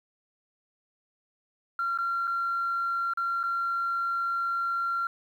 sine tone with dropouts, 1374 Hz, F6, 29 cents flat, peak -25 dBFS, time 1.79-5.07 s, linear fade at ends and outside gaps 2 ms, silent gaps 1.976-1.986 / 2.272-2.276 / 3.136-3.173 / 3.431-3.437 s, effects tanh soft clip ceiling -21 dBFS + 10-bit

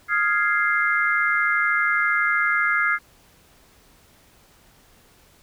sine chord, F minor seventh, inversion third, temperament equal, 1244.5 / 1396.9 / 1661.2 / 2093 Hz, Eb6 / F6 / Ab6 / C7, 0 / 0 / 0 / 0 cents, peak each -26 / -23 / -23 / -23 dBFS, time 0.08-2.99 s, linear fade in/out 50 ms, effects pink hiss -55 dBFS RMS until 5.42 s

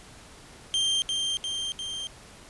40% pulse tone with echo, 3164 Hz, G7, 15 cents sharp, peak -22 dBFS, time 0.74-1.02 s, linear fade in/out 0 ms, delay 350 ms, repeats 3, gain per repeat -3 dB, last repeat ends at 2.07 s, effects pink hiss -49 dBFS RMS until 2.49 s + resampled to 24000 Hz

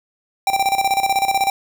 square tone with tremolo, 784 Hz, G5, in tune, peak -14 dBFS, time 0.47-1.5 s, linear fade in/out 2 ms, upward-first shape square, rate 16 Hz, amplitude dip 70%, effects 9-bit

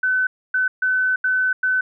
sine tone bursts at uneven times, 1513 Hz, F#6, 38 cents sharp, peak -16 dBFS, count 5, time 0.03-0.27 / 0.54-0.68 / 0.82-1.16 / 1.24-1.53 / 1.63-1.81 s, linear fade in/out 5 ms, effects none

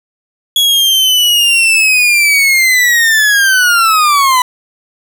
40% pulse linear sweep, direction down, 3363 to 987.8 Hz, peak -6 dBFS, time 0.56-4.42 s, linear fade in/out 2 ms, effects none

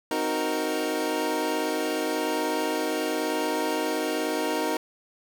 25% pulse chord, C half-diminished seventh, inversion none, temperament equal, 261.6 / 311.1 / 370 / 466.2 Hz, C4 / Eb4 / Gb4 / Bb4, 0 / 0 / 0 / 0 cents, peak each -31 / -25 / -29 / -26 dBFS, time 0.11-4.77 s, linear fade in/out 2 ms, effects none

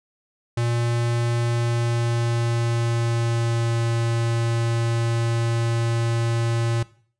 square tone with pitch glide, 118.3 to 116.2 Hz, A#2 to A#2, +26 to -5 cents, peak -21 dBFS, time 0.57-6.83 s, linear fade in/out 5 ms, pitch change -31 cents, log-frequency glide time 1.41-3.8 s, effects noise-tail reverb RT60 0.5 s tail -19 dB re dry + resampled to 22050 Hz

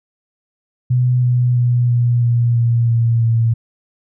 sine tone with pitch steps, 124.9 / 123.39 / 121.91 / 120.44 / 118.98 / 117.55 / 116.13 / 114.73 Hz, B2 / B2 / B2 / B2 / A#2 / A#2 / A#2 / A#2, +20 / -1 / -22 / -43 / +36 / +15 / -6 / -27 cents, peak -11 dBFS, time 0.9-3.54 s, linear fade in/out 10 ms, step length 330 ms, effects none

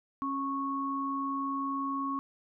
sine tone pair together, 273.6 / 1103.6 Hz, C#4 / C#6, -23 / -8 cents, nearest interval 2 octaves, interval 2415 cents, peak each -34 / -32 dBFS, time 0.22-2.19 s, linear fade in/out 0 ms, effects none

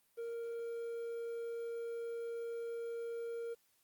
triangle tone with quantisation, 465.2 Hz, A#4, 4 cents flat, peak -37 dBFS, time 0.17-3.55 s, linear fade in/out 20 ms, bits 11, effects white hiss -74 dBFS RMS until 3.83 s + Opus 32 kbps

